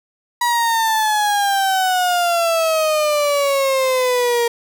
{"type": "exponential sweep", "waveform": "35% pulse", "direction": "down", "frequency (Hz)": [968, 467.3], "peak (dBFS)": -13, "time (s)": [0.41, 4.48], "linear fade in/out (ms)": 5, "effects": []}